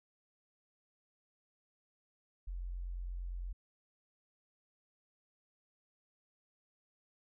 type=tone; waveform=sine; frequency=44.35 Hz; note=F1; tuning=27 cents sharp; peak=-38 dBFS; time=2.47-3.53 s; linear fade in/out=10 ms; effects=none